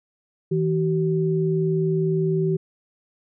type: tone pair together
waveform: sine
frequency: 161.08 / 380.8 Hz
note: E3 / F#4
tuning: -40 / +50 cents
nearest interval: octave + minor third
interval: 1490 cents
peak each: -21 / -22 dBFS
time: 0.51-2.57 s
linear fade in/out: 10 ms
effects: none